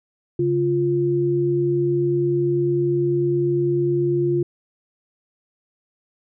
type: tone pair together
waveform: sine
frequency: 140.11 / 349.2 Hz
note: C#3 / F4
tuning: +19 / 0 cents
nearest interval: octave + major third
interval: 1581 cents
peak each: -23 / -18 dBFS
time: 0.39-4.43 s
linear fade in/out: 5 ms
effects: none